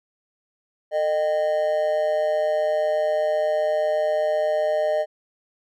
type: tone with amplitude modulation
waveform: triangle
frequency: 613 Hz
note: D#5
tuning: 26 cents flat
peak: -14 dBFS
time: 0.91-5.06 s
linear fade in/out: 50 ms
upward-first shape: sine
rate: 165 Hz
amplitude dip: 70%
effects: none